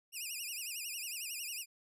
10% pulse tone with vibrato, 2637 Hz, E7, in tune, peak -31 dBFS, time 0.12-1.66 s, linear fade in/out 50 ms, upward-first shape sine, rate 11 Hz, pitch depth 170 cents each way, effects resampled to 32000 Hz

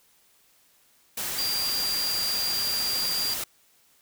sine tone in noise, 4755 Hz, D8, 21 cents sharp, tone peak -26 dBFS, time 1.38-3.34 s, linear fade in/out 5 ms, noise white, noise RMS -31 dBFS, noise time 1.17-3.44 s, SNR +2 dB, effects white hiss -62 dBFS RMS until 4.01 s

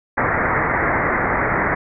white low-pass noise, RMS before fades -19 dBFS, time 0.17-1.75 s, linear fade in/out 10 ms, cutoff 2100 Hz, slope 96 dB/octave, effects none

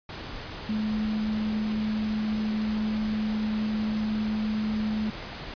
sine tone in noise, 215.3 Hz, A3, 37 cents flat, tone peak -25 dBFS, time 0.69-5.1 s, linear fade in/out 2 ms, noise pink, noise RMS -38 dBFS, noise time 0.09-5.54 s, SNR +10 dB, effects resampled to 11025 Hz

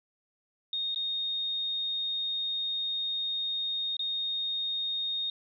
sine tone with dropouts, 3700 Hz, A#7, 14 cents flat, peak -29 dBFS, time 0.73-5.3 s, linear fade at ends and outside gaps 2 ms, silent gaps 0.947-0.959 / 3.968-3.993 s, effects none

